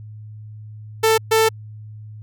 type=tone bursts at uneven times; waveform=sawtooth; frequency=443.5 Hz; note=A4; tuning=14 cents sharp; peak=-9 dBFS; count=2; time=1.03-1.18 / 1.31-1.49 s; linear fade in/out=10 ms; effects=added 107 Hz sine -34 dBFS peak until 2.22 s